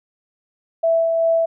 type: tone with tremolo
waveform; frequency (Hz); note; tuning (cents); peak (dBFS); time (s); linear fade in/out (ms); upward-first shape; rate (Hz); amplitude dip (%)
sine; 660; E5; +2; -13; 0.83-1.46; 10; sine; 2.6; 30
effects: none